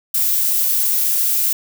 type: noise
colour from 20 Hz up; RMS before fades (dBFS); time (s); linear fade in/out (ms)
violet; -17; 0.14-1.53; 5
effects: none